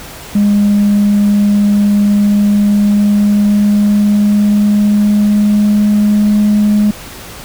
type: tone with pitch glide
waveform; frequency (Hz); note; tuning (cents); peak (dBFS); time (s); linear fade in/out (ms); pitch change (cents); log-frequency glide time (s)
sine; 204.8 to 208.9; G#3 to G#3; -24 to +10; -5; 0.35-6.91; 5; +34; 2.07-6.46
effects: tanh soft clip ceiling -4 dBFS + pink hiss -30 dBFS RMS until 7.44 s